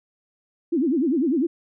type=tone with vibrato; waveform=sine; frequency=293.7 Hz; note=D4; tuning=in tune; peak=-18 dBFS; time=0.72-1.47 s; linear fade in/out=10 ms; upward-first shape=sine; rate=10 Hz; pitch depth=300 cents each way; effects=none